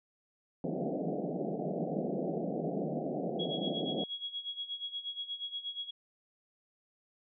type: band-pass noise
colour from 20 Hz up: pink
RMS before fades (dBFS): -35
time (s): 0.64-4.04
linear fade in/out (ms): 2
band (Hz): 150 to 740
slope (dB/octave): 96
type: tone with tremolo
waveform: sine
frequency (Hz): 3322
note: G#7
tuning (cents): 0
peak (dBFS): -34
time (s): 3.39-5.91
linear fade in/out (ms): 10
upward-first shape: sine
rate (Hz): 8.4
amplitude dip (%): 80
effects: none